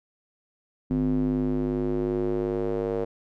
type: tone with band-pass filter sweep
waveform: square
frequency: 51.3 Hz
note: G#1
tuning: 21 cents flat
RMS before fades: -26 dBFS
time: 0.9-3.05 s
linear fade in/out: 10 ms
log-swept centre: 240 to 470 Hz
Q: 3.6
effects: none